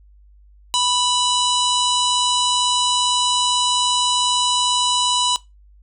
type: harmonic tone with a mistuned harmonic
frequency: 987.8 Hz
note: B5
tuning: in tune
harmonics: 1 / 3 / 4 / 5 / 6 / 7 / 8 / 9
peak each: -21 / -21 / -21 / -29 / -31 / -26 / -31 / -27 dBFS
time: 0.74-5.36 s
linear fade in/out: 0 ms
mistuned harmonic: 5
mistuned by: +47 cents
effects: noise-tail reverb RT60 0.2 s tail -19 dB re dry + added 50 Hz sine -46 dBFS peak until 5.82 s